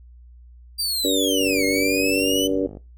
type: linear two-way sweep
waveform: sawtooth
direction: down then up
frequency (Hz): 4753 to 2125 to 3035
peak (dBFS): -19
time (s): 0.78-2.48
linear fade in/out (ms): 20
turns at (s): 1.65
type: harmonic tone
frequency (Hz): 95.7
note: G2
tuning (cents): -41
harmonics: 3 / 4 / 5 / 6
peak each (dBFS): -22 / -26 / -25 / -28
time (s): 1.04-2.67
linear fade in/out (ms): 10
type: click train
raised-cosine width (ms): 2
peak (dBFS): -24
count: 70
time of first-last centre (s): 1.41-2.771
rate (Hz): 50.7
effects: noise-tail reverb RT60 0.3 s tail -21 dB re dry + added 60 Hz sine -43 dBFS peak until 2.97 s